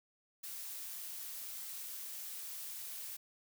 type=noise; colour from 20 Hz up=blue; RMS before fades=-45 dBFS; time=0.43-3.17 s; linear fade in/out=10 ms; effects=none